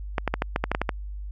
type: clicks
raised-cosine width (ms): 0.5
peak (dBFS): -8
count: 10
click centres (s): 0.182 / 0.277 / 0.34 / 0.421 / 0.561 / 0.64 / 0.716 / 0.749 / 0.816 / 0.892
effects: added 50 Hz sine -32 dBFS peak until 1.31 s